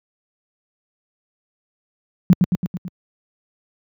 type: tone with echo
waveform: sine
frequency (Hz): 180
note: F#3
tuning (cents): -47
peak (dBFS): -6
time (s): 2.3-2.33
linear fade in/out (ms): 0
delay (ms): 110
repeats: 5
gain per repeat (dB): -4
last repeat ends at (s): 2.88
effects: high-pass 100 Hz 12 dB/octave